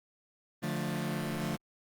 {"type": "chord", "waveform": "sawtooth", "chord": "D minor", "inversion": "none", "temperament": "just", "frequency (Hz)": [146.83, 176.2, 220.2], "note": ["D3", "F3", "A3"], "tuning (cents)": [0, 16, 2], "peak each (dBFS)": -32, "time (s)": [0.62, 1.57], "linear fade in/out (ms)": 20, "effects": ["Opus 24 kbps"]}